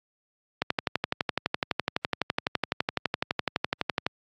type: click train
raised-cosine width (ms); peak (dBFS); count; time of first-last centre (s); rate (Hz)
0.3; -8; 42; 0.62-4.065; 11.9
effects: high-pass 100 Hz 12 dB/octave + AAC 48 kbps